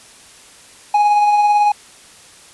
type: tone with tremolo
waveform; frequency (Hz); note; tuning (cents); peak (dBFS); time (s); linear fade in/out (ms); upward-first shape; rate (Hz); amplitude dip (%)
triangle; 830.6; G#5; 0; -7; 0.94-1.72; 5; sine; 18; 30
effects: white hiss -43 dBFS RMS until 2.53 s + resampled to 24000 Hz